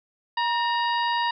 harmonic tone with a mistuned harmonic, 950 Hz, A#5, 33 cents sharp, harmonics 1 / 2 / 3 / 4 / 5, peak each -23 / -29 / -33 / -35 / -37 dBFS, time 0.37-1.31 s, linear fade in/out 5 ms, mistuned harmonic 2, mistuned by -66 cents, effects none

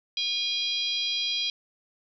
harmonic tone with a mistuned harmonic, 814 Hz, G#5, 35 cents flat, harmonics 3 / 4 / 5 / 6 / 7, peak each -35 / -28 / -32 / -34 / -44 dBFS, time 0.17-1.5 s, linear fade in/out 2 ms, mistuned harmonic 5, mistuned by -32 cents, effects none

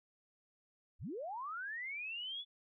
sine linear sweep, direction up, 33.53 to 3474 Hz, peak -40 dBFS, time 0.99-2.45 s, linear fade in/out 50 ms, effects none

